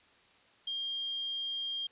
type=tone; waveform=sine; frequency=3211 Hz; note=G7; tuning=41 cents sharp; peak=-33 dBFS; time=0.67-1.87 s; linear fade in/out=5 ms; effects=white hiss -63 dBFS RMS until 1.91 s + resampled to 8000 Hz